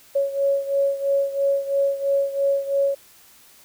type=beating tone pair; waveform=sine; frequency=554.4 / 557.4 Hz; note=C#5 / C#5; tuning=0 / +9 cents; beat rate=3 Hz; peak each=-20 / -24 dBFS; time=0.15-2.95 s; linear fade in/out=10 ms; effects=white hiss -51 dBFS RMS until 3.64 s